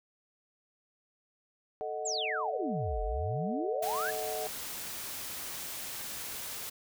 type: chord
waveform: sine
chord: D# diminished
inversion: second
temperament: equal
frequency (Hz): 440 / 622.3 / 740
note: A4 / D#5 / F#5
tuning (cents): 0 / 0 / 0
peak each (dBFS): -38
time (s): 1.81-4.47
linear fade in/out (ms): 0
type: exponential two-way sweep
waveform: sine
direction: down then up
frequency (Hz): 7902 to 41.7 to 1771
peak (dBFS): -32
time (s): 2.05-4.11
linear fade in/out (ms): 10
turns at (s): 3.02
type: noise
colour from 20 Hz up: white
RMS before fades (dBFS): -40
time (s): 3.82-6.7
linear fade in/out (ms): 10
effects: none